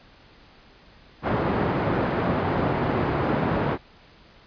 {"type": "band-pass noise", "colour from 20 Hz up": "pink", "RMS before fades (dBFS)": -24, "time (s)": [1.22, 3.78], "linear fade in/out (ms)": 50, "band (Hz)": [110, 1200], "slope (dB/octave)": 12, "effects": ["pink hiss -52 dBFS RMS until 4.46 s", "resampled to 11025 Hz"]}